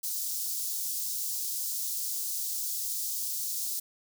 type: high-pass noise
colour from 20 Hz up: white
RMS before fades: -33 dBFS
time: 0.03-3.8 s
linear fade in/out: 10 ms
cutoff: 4800 Hz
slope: 24 dB/octave
effects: none